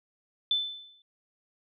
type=tone with exponential decay; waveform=sine; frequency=3520 Hz; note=A7; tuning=in tune; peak=-21 dBFS; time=0.51-1.02 s; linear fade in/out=2 ms; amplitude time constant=110 ms; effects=none